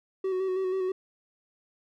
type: tone with vibrato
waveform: triangle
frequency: 375.8 Hz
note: F#4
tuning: 27 cents sharp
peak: -24 dBFS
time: 0.24-0.92 s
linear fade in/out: 5 ms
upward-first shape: square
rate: 6.2 Hz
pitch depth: 26 cents each way
effects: none